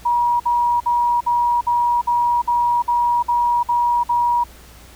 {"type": "tone bursts", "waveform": "sine", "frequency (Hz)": 958, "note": "A#5", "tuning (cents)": 47, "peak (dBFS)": -14, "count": 11, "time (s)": [0.05, 4.44], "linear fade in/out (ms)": 10, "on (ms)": 350, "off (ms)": 54, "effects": ["added 60 Hz sine -44 dBFS peak until 4.95 s", "pink hiss -45 dBFS RMS until 4.95 s"]}